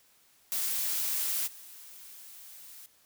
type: noise with level steps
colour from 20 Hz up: blue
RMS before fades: -31 / -49 dBFS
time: 0.52-2.86 s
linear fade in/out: 0 ms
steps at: 1.46 s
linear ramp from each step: 20 ms
effects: white hiss -64 dBFS RMS until 3.05 s